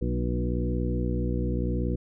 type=harmonic tone with a mistuned harmonic; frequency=60.8 Hz; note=B1; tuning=26 cents flat; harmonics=1 / 2 / 3 / 4 / 5 / 6 / 8; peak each=-28 / -31 / -33 / -34 / -35 / -36 / -37 dBFS; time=0.01-1.96 s; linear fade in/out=10 ms; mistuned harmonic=4; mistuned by=-27 cents; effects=none